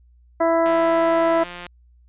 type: harmonic tone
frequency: 331 Hz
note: E4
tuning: 7 cents sharp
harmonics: 1 / 2 / 3 / 4 / 5 / 6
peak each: -22 / -17 / -24 / -28 / -35 / -34 dBFS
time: 0.4-1.44 s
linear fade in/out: 10 ms
type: click train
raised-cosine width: 0.3 ms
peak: -19 dBFS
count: 178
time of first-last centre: 0.66-1.666 s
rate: 176 Hz
effects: added 60 Hz sine -50 dBFS peak until 2.08 s + resampled to 8000 Hz